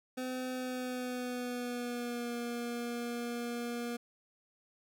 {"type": "tone with pitch glide", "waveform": "25% pulse", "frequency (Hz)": [255.3, 238.2], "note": ["C4", "A#3"], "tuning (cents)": [-42, 38], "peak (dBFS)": -32, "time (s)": [0.17, 3.97], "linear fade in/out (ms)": 10, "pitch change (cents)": -120, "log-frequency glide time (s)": [0.53, 2.35], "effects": []}